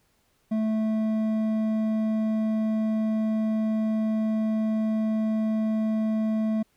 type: tone with hard clipping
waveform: triangle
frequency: 218.6 Hz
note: A3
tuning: 11 cents flat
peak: -24 dBFS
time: 0.51-6.63 s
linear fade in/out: 10 ms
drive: 10 dB
effects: pink hiss -68 dBFS RMS until 6.76 s